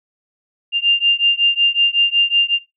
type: beating tone pair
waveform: sine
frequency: 2794 / 2799.4 Hz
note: F7 / F7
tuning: 0 / +3 cents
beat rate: 5.4 Hz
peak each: -15 dBFS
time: 0.72-2.59 s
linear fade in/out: 50 ms
effects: noise-tail reverb RT60 0.2 s tail -18 dB re dry